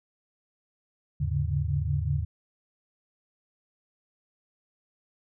sine tone cluster, 79.3 / 103.4 / 138.7 / 144.1 Hz, D#2 / G#2 / C#3 / D3, +33 / -7 / +1 / -33 cents, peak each -29 / -31 / -30 / -31 dBFS, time 1.2-2.25 s, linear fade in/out 10 ms, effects none

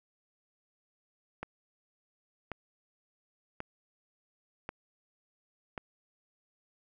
click train, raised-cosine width 0.5 ms, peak -22 dBFS, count 5, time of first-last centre 1.43-5.778 s, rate 0.92 Hz, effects none

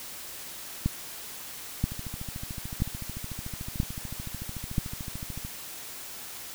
two click trains, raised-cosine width 5 ms, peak -12 / -24 dBFS, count 5 / 49, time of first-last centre 0.86-4.782 / 1.92-5.449 s, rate 1.02 / 13.6 Hz, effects white hiss -41 dBFS RMS until 6.54 s

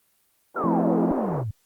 pink band-pass noise, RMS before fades -28 dBFS, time 0.54-1.44 s, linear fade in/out 50 ms, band 320 to 910 Hz, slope 24 dB/octave
sine exponential sweep, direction down, 1428 to 98 Hz, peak -26 dBFS, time 0.56-1.51 s, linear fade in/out 5 ms
sine chord, F major seventh, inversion none, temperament equal, 174.61 / 220 / 261.6 / 329.6 Hz, F3 / A3 / C4 / E4, 0 / 0 / 0 / 0 cents, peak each -26 dBFS, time 0.64-1.12 s, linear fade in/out 2 ms
click, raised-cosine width 5 ms, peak -23 dBFS, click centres 1.114 s
effects white hiss -66 dBFS RMS until 1.65 s + Opus 32 kbps

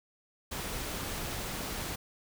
pink noise, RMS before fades -37 dBFS, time 0.51-1.96 s, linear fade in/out 10 ms, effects none

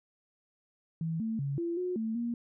sine tone with pitch steps, 162.8 / 223.1 / 139.6 / 340 / 362.1 / 222.5 / 236.1 Hz, E3 / A3 / C#3 / F4 / F#4 / A3 / A#3, -21 / +24 / +13 / -46 / -37 / +20 / +22 cents, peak -30 dBFS, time 1.01-2.34 s, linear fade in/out 2 ms, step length 190 ms, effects none

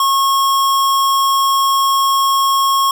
square tone, 1090 Hz, C#6, 29 cents flat, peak -12 dBFS, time 0-2.91 s, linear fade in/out 2 ms, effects none

